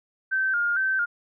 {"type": "tone with vibrato", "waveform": "sine", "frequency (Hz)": 1480, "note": "F#6", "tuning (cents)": 0, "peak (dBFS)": -21, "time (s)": [0.31, 1.06], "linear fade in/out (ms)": 20, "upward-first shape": "square", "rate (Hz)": 2.2, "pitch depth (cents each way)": 77, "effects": []}